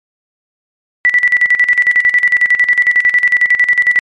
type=tone with tremolo; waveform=sine; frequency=1964 Hz; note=B6; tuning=10 cents flat; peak=-5 dBFS; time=1.05-3.99 s; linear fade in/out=0 ms; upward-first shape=square; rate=11 Hz; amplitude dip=75%; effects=MP3 48 kbps